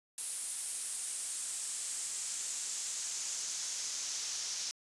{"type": "noise with band-pass filter sweep", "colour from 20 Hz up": "pink", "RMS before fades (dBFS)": -39, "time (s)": [0.18, 4.71], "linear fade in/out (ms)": 0, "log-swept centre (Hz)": [9700, 5800], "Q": 2.9, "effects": ["resampled to 24000 Hz"]}